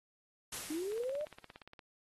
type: noise with exponential decay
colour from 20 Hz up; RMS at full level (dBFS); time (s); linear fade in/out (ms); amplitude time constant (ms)
white; -40; 0.52-1.63; 5; 240
type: linear sweep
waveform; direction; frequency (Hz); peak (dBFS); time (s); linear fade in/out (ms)
sine; up; 293.7 to 618; -35; 0.7-1.25; 5
type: click train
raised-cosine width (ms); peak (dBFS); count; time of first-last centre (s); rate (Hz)
0.3; -35; 16; 0.92-1.792; 17.2
effects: AAC 32 kbps